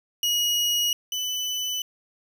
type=tone pair in turn; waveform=30% pulse; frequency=2898 / 2997 Hz; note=F#7 / F#7; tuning=-37 / +22 cents; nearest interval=minor second; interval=59 cents; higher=second; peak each=-18 / -23 dBFS; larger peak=first; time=0.23-0.93 / 1.12-1.82 s; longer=neither; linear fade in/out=2 ms; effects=none